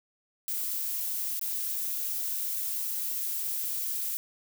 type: noise with dropouts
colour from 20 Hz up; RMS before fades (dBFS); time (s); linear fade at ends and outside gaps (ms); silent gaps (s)
violet; -32; 0.48-4.17; 0; 1.394-1.413
effects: none